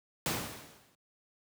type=noise with exponential decay; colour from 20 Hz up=pink; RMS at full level=-29 dBFS; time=0.26-0.95 s; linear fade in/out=1 ms; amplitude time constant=150 ms; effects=high-pass 100 Hz 12 dB/octave